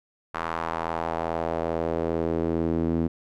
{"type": "tone with band-pass filter sweep", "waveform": "sawtooth", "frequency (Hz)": 82.41, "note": "E2", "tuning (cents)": 0, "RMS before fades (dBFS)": -27, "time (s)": [0.34, 3.08], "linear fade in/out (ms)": 10, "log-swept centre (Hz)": [1200, 270], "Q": 1.9, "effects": []}